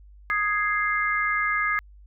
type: chord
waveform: sine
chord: Ab major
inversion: second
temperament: equal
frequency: 1244.5 / 1661.2 / 2093 Hz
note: Eb6 / Ab6 / C7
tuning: 0 / 0 / 0 cents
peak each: -26 dBFS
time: 0.3-1.79 s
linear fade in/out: 0 ms
effects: added 50 Hz sine -46 dBFS peak until 2.06 s